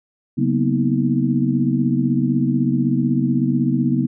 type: tone cluster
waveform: sine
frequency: 138.9 / 188.1 / 233.7 / 249.7 / 317.3 Hz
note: C#3 / F#3 / A#3 / B3 / D#4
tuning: +4 / +29 / +5 / +19 / +34 cents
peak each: -21 / -25 / -21 / -20 / -24 dBFS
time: 0.37-4.07 s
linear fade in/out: 20 ms
effects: none